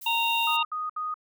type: noise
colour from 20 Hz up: violet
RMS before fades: -40 dBFS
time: 0.01-0.57 s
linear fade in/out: 10 ms
type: harmonic tone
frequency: 925 Hz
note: A#5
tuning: 14 cents flat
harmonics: 1 / 3 / 4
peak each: -26 / -26 / -30 dBFS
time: 0.06-0.63 s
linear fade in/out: 5 ms
type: tone bursts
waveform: sine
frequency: 1242 Hz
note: D#6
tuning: 3 cents flat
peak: -28 dBFS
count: 3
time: 0.47-1.142 s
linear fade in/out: 5 ms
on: 180 ms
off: 66 ms
effects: none